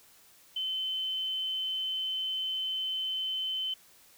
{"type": "tone", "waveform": "sine", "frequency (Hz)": 3062, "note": "G7", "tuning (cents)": -41, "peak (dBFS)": -30, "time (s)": [0.56, 3.74], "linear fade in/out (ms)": 5, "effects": ["white hiss -59 dBFS RMS until 4.17 s"]}